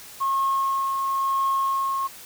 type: tone with tremolo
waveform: sine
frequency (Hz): 1083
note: C#6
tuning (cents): -41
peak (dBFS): -18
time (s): 0.2-2.08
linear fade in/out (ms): 20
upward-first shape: triangle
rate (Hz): 0.98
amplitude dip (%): 40
effects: tanh soft clip ceiling -16 dBFS + white hiss -43 dBFS RMS until 2.25 s